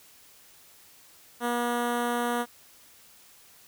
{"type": "tone with notch filter", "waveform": "10% pulse", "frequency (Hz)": 240, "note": "B3", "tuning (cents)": -49, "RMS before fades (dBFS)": -28, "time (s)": [1.4, 2.46], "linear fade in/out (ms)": 50, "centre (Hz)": 4900, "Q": 0.85, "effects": ["white hiss -55 dBFS RMS until 3.67 s"]}